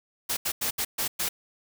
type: noise bursts at uneven times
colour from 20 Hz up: white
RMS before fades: -28 dBFS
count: 6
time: 0.29-0.37 / 0.45-0.52 / 0.61-0.71 / 0.78-0.85 / 0.98-1.08 / 1.19-1.29 s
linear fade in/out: 10 ms
effects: none